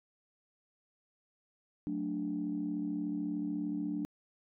sine chord, D major, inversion first, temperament just, 183.54 / 220.2 / 293.7 Hz, F#3 / A3 / D4, -14 / +2 / 0 cents, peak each -39 / -39 / -34 dBFS, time 1.87-4.05 s, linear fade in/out 0 ms, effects tanh soft clip ceiling -25 dBFS

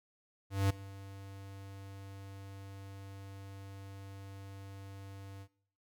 square tone with ADSR envelope, 98 Hz, G2, in tune, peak -26 dBFS, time 0.5-5.48 s, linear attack 200 ms, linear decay 8 ms, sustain -21 dB, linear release 64 ms, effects noise-tail reverb RT60 0.5 s tail -19 dB re dry

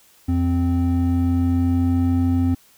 triangle tone pair together, 86.86 / 260.3 Hz, F2 / C4, -9 / -9 cents, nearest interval octave + perfect fifth, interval 1900 cents, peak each -17 dBFS, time 0.28-2.55 s, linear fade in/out 10 ms, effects white hiss -54 dBFS RMS until 2.77 s

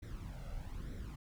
brown noise with flanger, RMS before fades -44 dBFS, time 0.02-1.16 s, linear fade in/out 10 ms, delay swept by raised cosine 0.52 to 1.49 ms, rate 1.1 Hz, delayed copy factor +0.65, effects none

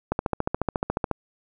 click train, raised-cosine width 1 ms, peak -9 dBFS, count 15, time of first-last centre 0.12-1.113 s, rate 14.1 Hz, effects none

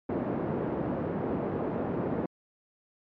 white band-pass noise, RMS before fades -31 dBFS, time 0.09-2.26 s, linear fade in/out 5 ms, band 140 to 420 Hz, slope 12 dB/octave, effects low-pass 2000 Hz 12 dB/octave + MP3 64 kbps

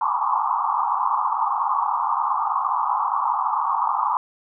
white band-pass noise, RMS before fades -22 dBFS, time 0.01-4.17 s, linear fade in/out 2 ms, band 800 to 1200 Hz, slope 96 dB/octave, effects none

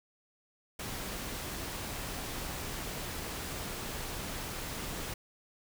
pink noise, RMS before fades -39 dBFS, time 0.79-5.14 s, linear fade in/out 5 ms, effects none

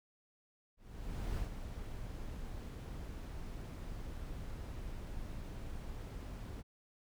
brown noise with ADSR envelope, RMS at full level -37 dBFS, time 0.77-6.63 s, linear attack 610 ms, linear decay 110 ms, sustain -7 dB, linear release 32 ms, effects none

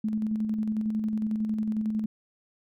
sine tone with tremolo, 216.3 Hz, A3, 29 cents flat, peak -24 dBFS, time 0.04-2.06 s, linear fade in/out 5 ms, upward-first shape square, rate 11 Hz, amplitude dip 35%, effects none

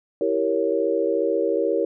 sine chord, E diminished seventh, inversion none, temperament equal, 329.6 / 392 / 466.2 / 554.4 Hz, E4 / G4 / Bb4 / Db5, 0 / 0 / 0 / 0 cents, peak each -26 / -25 / -23 / -25 dBFS, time 0.21-1.85 s, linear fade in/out 2 ms, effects none

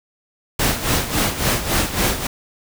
pink noise with tremolo, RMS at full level -17 dBFS, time 0.59-2.27 s, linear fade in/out 5 ms, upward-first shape sine, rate 3.6 Hz, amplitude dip 70%, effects none

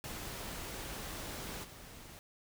pink noise with level steps, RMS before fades -43 / -52 dBFS, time 0.04-2.19 s, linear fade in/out 0 ms, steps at 1.63 s, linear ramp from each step 20 ms, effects none

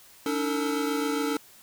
square tone cluster, 286.5 / 313.9 / 451.3 / 1305 Hz, D4 / D#4 / A4 / E6, -43 / +15 / +44 / -18 cents, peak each -29 / -35 / -31 / -38 dBFS, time 0.26-1.37 s, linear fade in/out 2 ms, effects white hiss -53 dBFS RMS until 1.62 s

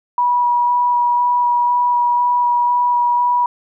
sine tone with vibrato, 970 Hz, B5, 31 cents flat, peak -12 dBFS, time 0.18-3.46 s, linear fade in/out 2 ms, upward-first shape square, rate 2 Hz, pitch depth 8 cents each way, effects none

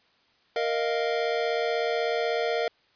square chord, Bb suspended fourth, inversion none, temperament equal, 466.2 / 622.3 / 698.5 Hz, Bb4 / Eb5 / F5, 0 / 0 / 0 cents, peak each -28 / -31 / -31 dBFS, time 0.56-2.68 s, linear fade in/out 2 ms, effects white hiss -64 dBFS RMS until 2.95 s + resampled to 11025 Hz

